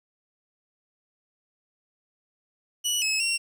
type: tone with pitch steps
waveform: 20% pulse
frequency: 2944 / 2582 / 2738 Hz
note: F#7 / E7 / F7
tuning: -9 / -37 / -35 cents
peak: -18 dBFS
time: 2.84-3.38 s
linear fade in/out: 20 ms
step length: 180 ms
effects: 10-bit